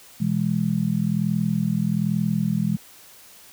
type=chord; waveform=sine; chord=E major; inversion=second; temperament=just; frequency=123.61 / 164.81 / 206 Hz; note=B2 / E3 / G#3; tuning=+2 / 0 / -14 cents; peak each=-28 / -23 / -23 dBFS; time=0.2-2.77 s; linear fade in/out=10 ms; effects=white hiss -48 dBFS RMS until 3.52 s